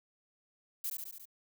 violet noise with echo, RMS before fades -36 dBFS, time 0.84-0.9 s, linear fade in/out 5 ms, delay 71 ms, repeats 5, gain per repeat -3 dB, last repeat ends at 1.255 s, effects none

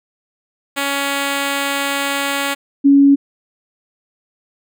5% pulse / sine tone pair in turn, 279.6 / 279.6 Hz, C#4 / C#4, +15 / +15 cents, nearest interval unison, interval 0 cents, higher neither, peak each -6 dBFS, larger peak neither, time 0.76-2.55 / 2.84-3.16 s, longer first, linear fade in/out 20 ms, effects none

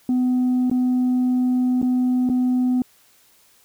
sine tone with dropouts, 251.5 Hz, B3, 32 cents sharp, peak -14 dBFS, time 0.09-2.82 s, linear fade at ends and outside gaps 2 ms, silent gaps 0.699-0.713 / 1.817-1.827 / 2.291-2.298 s, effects tanh soft clip ceiling -15 dBFS + white hiss -56 dBFS RMS until 3.64 s

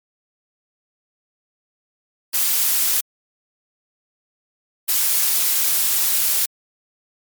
blue noise bursts at uneven times, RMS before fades -18 dBFS, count 2, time 2.33-3.01 / 4.88-6.46 s, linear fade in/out 10 ms, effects MP3 96 kbps

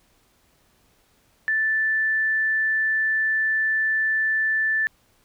sine tone, 1760 Hz, A6, in tune, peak -19 dBFS, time 1.48-4.87 s, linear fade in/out 0 ms, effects pink hiss -62 dBFS RMS until 5.24 s

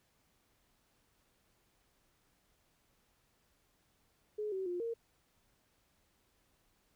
sine tone with pitch steps, 422.9 / 380.5 / 354 / 461.8 Hz, G#4 / F#4 / F4 / A#4, +31 / +48 / +23 / -16 cents, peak -35 dBFS, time 4.38-4.94 s, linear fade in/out 10 ms, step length 140 ms, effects pink hiss -74 dBFS RMS until 6.95 s

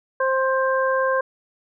harmonic tone, 527 Hz, C5, 12 cents sharp, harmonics 1 / 2 / 3, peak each -20 / -23 / -25 dBFS, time 0.2-1.21 s, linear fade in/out 5 ms, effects none

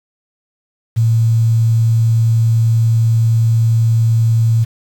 sine tone with quantisation, 113.8 Hz, A#2, 41 cents flat, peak -9 dBFS, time 0.96-4.65 s, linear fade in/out 20 ms, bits 6, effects none

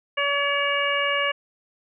harmonic tone, 568 Hz, C#5, 42 cents sharp, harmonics 1 / 2 / 3 / 4 / 5, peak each -27 / -27 / -27 / -27 / -27 dBFS, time 0.17-1.32 s, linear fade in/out 10 ms, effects none

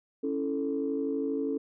sine chord, A major, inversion first, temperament equal, 277.2 / 329.6 / 440 Hz, C#4 / E4 / A4, 0 / 0 / 0 cents, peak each -30 / -36 / -31 dBFS, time 0.23-1.58 s, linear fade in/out 10 ms, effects tanh soft clip ceiling -19 dBFS

